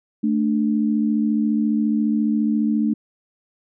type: tone pair together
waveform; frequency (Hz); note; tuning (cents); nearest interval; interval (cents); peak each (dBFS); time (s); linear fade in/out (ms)
sine; 220 / 294.5; A3 / D4; 0 / +5; perfect fourth; 505; -18 / -22; 0.23-2.94; 10
effects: none